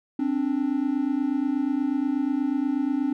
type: tone pair together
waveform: triangle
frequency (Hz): 264.4 / 292.7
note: C4 / D4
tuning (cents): +18 / -6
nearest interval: major second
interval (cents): 176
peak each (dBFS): -23 / -23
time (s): 0.19-3.13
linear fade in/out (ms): 5
effects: none